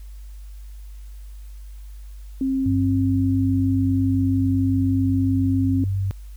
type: tone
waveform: sine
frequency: 266.5 Hz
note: C4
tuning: 32 cents sharp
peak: -19 dBFS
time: 2.41-5.84 s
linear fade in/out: 2 ms
type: tone with pitch glide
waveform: sine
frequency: 98 to 97.21 Hz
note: G2 to G2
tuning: 0 to -14 cents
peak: -20 dBFS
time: 2.66-6.11 s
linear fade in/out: 0 ms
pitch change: -14 cents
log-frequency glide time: 2.86-4.44 s
effects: added 50 Hz sine -35 dBFS peak until 6.36 s + white hiss -57 dBFS RMS until 6.36 s